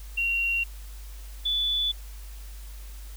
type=tone pair in turn; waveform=sine; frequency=2752 / 3467 Hz; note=F7 / A7; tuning=-26 / -26 cents; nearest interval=major third; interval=400 cents; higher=second; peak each=-23 dBFS; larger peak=neither; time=0.17-0.64 / 1.45-1.92 s; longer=neither; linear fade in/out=10 ms; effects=added 50 Hz sine -38 dBFS peak until 3.16 s + white hiss -51 dBFS RMS until 3.16 s